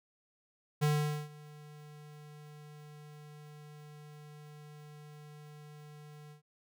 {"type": "tone with ADSR envelope", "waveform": "square", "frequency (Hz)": 149.5, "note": "D3", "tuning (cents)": 31, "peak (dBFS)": -26, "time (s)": [0.81, 6.42], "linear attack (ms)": 23, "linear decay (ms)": 450, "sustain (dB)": -24, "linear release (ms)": 110, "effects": []}